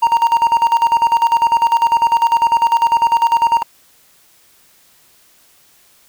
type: tone with tremolo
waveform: triangle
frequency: 929 Hz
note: A#5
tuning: 6 cents flat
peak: -6 dBFS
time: 0.02-3.63 s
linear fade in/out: 10 ms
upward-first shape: square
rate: 10 Hz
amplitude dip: 75%
effects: white hiss -51 dBFS RMS until 6.08 s